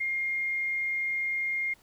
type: tone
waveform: sine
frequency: 2125 Hz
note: C7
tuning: 26 cents sharp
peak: -27 dBFS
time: 0-1.74 s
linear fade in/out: 10 ms
effects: pink hiss -61 dBFS RMS until 1.82 s